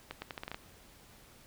accelerating click train, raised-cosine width 0.3 ms, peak -23 dBFS, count 8, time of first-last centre 0.11-0.545 s, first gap 110 ms, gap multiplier 0.8, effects pink hiss -58 dBFS RMS until 1.46 s

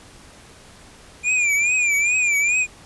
square tone with vibrato, 2395 Hz, D7, 33 cents sharp, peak -17 dBFS, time 1.23-2.67 s, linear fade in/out 50 ms, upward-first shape triangle, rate 2.4 Hz, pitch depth 110 cents each way, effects pink hiss -46 dBFS RMS until 2.85 s + resampled to 24000 Hz

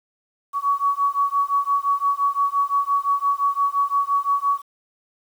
sine beating tone pair, 1124 / 1129.8 Hz, C#6 / C#6, +24 / +33 cents, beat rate 5.8 Hz, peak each -21 dBFS, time 0.53-4.62 s, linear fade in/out 50 ms, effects 8-bit

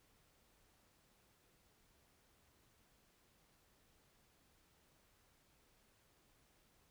silence, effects pink hiss -73 dBFS RMS until 6.9 s

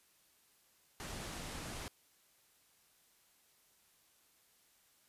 pink low-pass noise, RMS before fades -45 dBFS, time 1-1.88 s, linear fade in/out 0 ms, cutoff 11000 Hz, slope 24 dB/octave, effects white hiss -70 dBFS RMS until 5.08 s + resampled to 32000 Hz

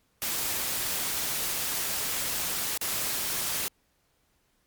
white noise with dropouts, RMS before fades -30 dBFS, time 0.22-3.68 s, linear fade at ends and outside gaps 0 ms, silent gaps 2.775-2.813 s, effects pink hiss -70 dBFS RMS until 4.66 s + MP3 96 kbps

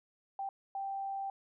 sine tone bursts at uneven times, 784 Hz, G5, in tune, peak -35 dBFS, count 2, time 0.39-0.49 / 0.75-1.3 s, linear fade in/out 2 ms, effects none

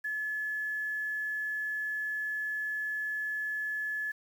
sine tone with quantisation, 1715 Hz, A6, 45 cents flat, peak -31 dBFS, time 0.04-4.12 s, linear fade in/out 10 ms, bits 9, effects none

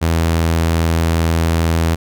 sawtooth tone, 82.41 Hz, E2, in tune, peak -9 dBFS, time 0.01-1.96 s, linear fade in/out 20 ms, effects none

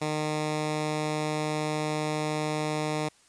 10% pulse tone, 152.9 Hz, D#3, 30 cents flat, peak -19 dBFS, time 0.01-3.09 s, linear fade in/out 10 ms, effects white hiss -60 dBFS RMS until 3.28 s + resampled to 22050 Hz

